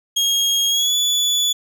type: tone with pitch glide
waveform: 30% pulse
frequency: 3264 to 3444 Hz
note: G#7 to A7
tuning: -31 to -38 cents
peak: -13 dBFS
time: 0.16-1.53 s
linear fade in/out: 10 ms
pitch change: +93 cents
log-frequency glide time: 0.69-0.95 s
effects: none